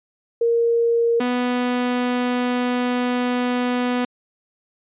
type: tone pair in turn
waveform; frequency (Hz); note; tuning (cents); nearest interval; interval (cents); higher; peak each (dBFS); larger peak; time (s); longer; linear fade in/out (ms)
sine / sawtooth; 466.2 / 247; A#4 / B3; 0 / 0; major seventh; 1100; first; -15; neither; 0.41-1.2 / 1.2-4.05; second; 5
effects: resampled to 8000 Hz